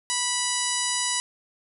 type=harmonic tone; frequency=982 Hz; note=B5; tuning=10 cents flat; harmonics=1 / 2 / 3 / 4 / 5 / 6 / 7 / 8 / 9 / 10; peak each=-33 / -33 / -33 / -33 / -33 / -33 / -33 / -33 / -33 / -33 dBFS; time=0.1-1.2 s; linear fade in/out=0 ms; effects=none